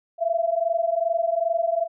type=tone pair together; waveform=sine; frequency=659.3 / 681.8 Hz; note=E5 / F5; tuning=0 / -42 cents; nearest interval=minor second; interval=58 cents; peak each=-23 dBFS; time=0.18-1.88 s; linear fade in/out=50 ms; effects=none